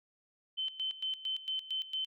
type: tone with tremolo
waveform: sine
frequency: 3071 Hz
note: G7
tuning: 36 cents flat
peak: -32 dBFS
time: 0.57-2.06 s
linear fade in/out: 20 ms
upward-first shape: square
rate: 4.4 Hz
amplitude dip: 80%
effects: none